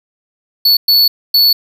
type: tone bursts at uneven times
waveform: square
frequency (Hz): 4435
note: C#8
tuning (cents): 0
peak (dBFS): -7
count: 3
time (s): 0.65-0.77 / 0.88-1.08 / 1.34-1.53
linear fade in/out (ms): 5
effects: 8-bit